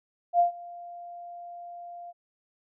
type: tone with ADSR envelope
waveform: sine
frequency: 697 Hz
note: F5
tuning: 4 cents flat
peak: -16 dBFS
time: 0.33-2.13 s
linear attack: 64 ms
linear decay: 120 ms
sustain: -23 dB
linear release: 34 ms
effects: none